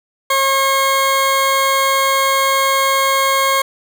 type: tone pair together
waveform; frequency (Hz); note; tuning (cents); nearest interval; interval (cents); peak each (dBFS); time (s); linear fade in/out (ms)
20% pulse; 541 / 1082; C#5 / C#6; -42 / -42; octave; 1200; -12; 0.3-3.62; 5
effects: none